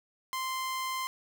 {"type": "tone", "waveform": "sawtooth", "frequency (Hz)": 1043, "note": "C6", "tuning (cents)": -6, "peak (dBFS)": -28, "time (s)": [0.33, 1.07], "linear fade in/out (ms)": 0, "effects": ["10-bit"]}